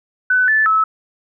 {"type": "tone with pitch steps", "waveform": "sine", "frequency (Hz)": [1503, 1748, 1299], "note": ["F#6", "A6", "E6"], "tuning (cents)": [27, -12, -26], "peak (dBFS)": -11, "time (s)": [0.3, 0.84], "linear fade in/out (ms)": 5, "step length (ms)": 180, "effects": []}